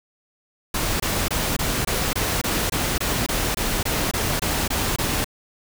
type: noise bursts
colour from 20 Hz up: pink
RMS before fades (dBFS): -23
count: 16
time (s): 0.74-5.245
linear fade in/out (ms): 5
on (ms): 260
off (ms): 23
effects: none